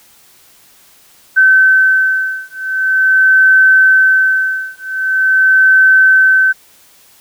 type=beating tone pair; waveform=sine; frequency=1534 / 1534.44 Hz; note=G6 / G6; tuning=-38 / -37 cents; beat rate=0.44 Hz; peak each=-10 dBFS; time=1.36-6.53 s; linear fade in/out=20 ms; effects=white hiss -46 dBFS RMS until 7.2 s